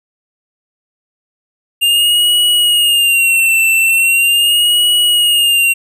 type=tone with vibrato; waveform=square; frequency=2794 Hz; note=F7; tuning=in tune; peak=-9 dBFS; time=1.81-5.74 s; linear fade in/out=20 ms; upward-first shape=sine; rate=0.4 Hz; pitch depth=74 cents each way; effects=none